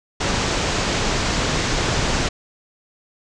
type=low-pass noise; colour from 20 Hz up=pink; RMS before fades=-21 dBFS; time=0.2-2.29 s; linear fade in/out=10 ms; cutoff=7400 Hz; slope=48 dB/octave; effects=none